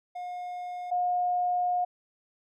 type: tone pair in turn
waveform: triangle / sine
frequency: 717 / 717 Hz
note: F5 / F5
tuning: +45 / +45 cents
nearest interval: unison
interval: 0 cents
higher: neither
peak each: -32 / -24 dBFS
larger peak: second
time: 0.15-0.91 / 0.91-1.85 s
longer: second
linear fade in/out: 10 ms
effects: none